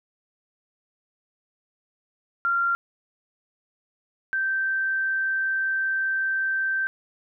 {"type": "tone pair in turn", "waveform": "sine", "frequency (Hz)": [1383, 1558.7], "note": ["F6", "G6"], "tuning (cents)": [-17, -10], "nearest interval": "major second", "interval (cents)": 207, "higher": "second", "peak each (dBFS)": [-20, -22], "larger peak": "first", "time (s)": [[2.45, 2.75], [4.33, 6.87]], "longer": "second", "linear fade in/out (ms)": 0, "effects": []}